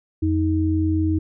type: tone pair together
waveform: sine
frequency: 87.31 / 315.2 Hz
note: F2 / D#4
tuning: 0 / +23 cents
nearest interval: octave + minor seventh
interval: 2223 cents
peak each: -20 dBFS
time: 0.22-1.19 s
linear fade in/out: 10 ms
effects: none